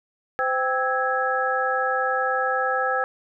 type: tone cluster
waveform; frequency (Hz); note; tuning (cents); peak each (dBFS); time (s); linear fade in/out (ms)
sine; 515 / 784 / 1308 / 1659; C5 / G5 / E6 / G#6; -28 / 0 / -14 / -2; -26; 0.39-3.04; 0
effects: none